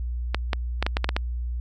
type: clicks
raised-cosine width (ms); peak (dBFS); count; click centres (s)
0.3; -7; 8; 0.346 / 0.532 / 0.826 / 0.865 / 0.969 / 1.044 / 1.091 / 1.165
effects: added 60 Hz sine -26 dBFS peak until 1.6 s